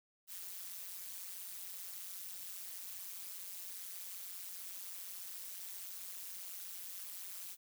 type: noise with amplitude modulation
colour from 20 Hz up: blue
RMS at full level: -43 dBFS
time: 0.27-7.57 s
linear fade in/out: 50 ms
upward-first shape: sine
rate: 185 Hz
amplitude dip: 95%
effects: none